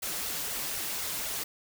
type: noise with flanger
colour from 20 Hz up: white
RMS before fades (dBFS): -34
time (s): 0.02-1.44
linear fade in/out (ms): 10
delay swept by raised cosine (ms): 1.4 to 7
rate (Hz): 4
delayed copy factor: +0.9
effects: none